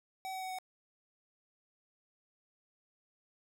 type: tone with pitch steps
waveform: square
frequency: 760 / 754.8 / 749.5 / 744.4 Hz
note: F#5 / F#5 / F#5 / F#5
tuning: +46 / +34 / +22 / +10 cents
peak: -39 dBFS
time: 0.25-0.586 s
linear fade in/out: 0 ms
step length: 84 ms
effects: none